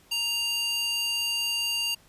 square tone with high-pass filter, 932.3 Hz, A#5, in tune, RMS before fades -28 dBFS, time 0.11-1.95 s, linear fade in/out 10 ms, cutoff 3400 Hz, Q 6.8, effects pink hiss -58 dBFS RMS until 2.08 s + resampled to 32000 Hz

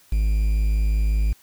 triangle tone with quantisation, 52.7 Hz, G#1, 26 cents sharp, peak -15 dBFS, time 0.12-1.33 s, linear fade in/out 5 ms, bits 7, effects white hiss -55 dBFS RMS until 1.42 s

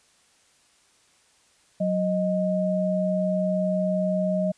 sine tone pair together, 185.01 / 622.3 Hz, F#3 / D#5, 0 / 0 cents, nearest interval octave + major sixth, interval 2100 cents, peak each -24 dBFS, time 1.8-4.52 s, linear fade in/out 10 ms, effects white hiss -61 dBFS RMS until 4.57 s + resampled to 22050 Hz

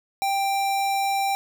square tone, 787 Hz, G5, 7 cents sharp, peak -22 dBFS, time 0.22-1.35 s, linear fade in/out 0 ms, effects none

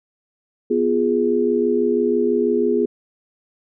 sine chord, F diminished, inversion second, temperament equal, 246.9 / 349.2 / 415.3 Hz, Cb4 / F4 / Ab4, 0 / 0 / 0 cents, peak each -21 / -21 / -18 dBFS, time 0.7-2.86 s, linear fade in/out 10 ms, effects none

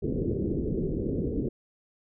white low-pass noise, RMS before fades -29 dBFS, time 0.02-1.49 s, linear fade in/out 10 ms, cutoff 440 Hz, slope 48 dB/octave, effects none

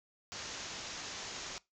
white low-pass noise, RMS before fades -44 dBFS, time 0.32-1.58 s, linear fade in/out 0 ms, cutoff 7100 Hz, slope 96 dB/octave, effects noise-tail reverb RT60 0.2 s tail -21 dB re dry

